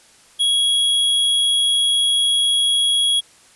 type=tone; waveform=square; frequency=3322 Hz; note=G#7; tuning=in tune; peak=-15 dBFS; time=0.39-3.21 s; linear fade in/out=20 ms; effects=white hiss -50 dBFS RMS until 3.55 s + resampled to 24000 Hz